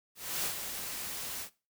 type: noise with ADSR envelope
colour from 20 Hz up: white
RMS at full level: -32 dBFS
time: 0.15-1.5 s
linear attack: 290 ms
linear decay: 94 ms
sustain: -7 dB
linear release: 86 ms
effects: noise-tail reverb RT60 0.3 s tail -19 dB re dry